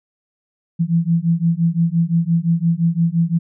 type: beating tone pair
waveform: sine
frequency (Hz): 164.81 / 170.61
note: E3 / F3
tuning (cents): 0 / -40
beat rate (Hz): 5.8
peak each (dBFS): -17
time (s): 0.79-3.39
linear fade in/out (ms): 20
effects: none